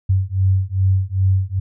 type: beating tone pair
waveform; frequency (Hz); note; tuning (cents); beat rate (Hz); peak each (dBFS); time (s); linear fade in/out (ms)
sine; 94 / 96.5; F#2 / G2; +28 / -27; 2.5; -17; 0.09-1.6; 10
effects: none